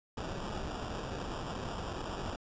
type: noise with sample-and-hold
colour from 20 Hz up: pink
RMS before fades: -39 dBFS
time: 0.17-2.36 s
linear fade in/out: 5 ms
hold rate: 2100 Hz
effects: resampled to 16000 Hz